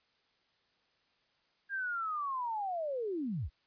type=linear sweep; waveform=sine; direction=down; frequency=1624 to 43.65 Hz; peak=-33 dBFS; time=1.69-3.5 s; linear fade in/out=50 ms; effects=white hiss -73 dBFS RMS until 3.66 s + resampled to 11025 Hz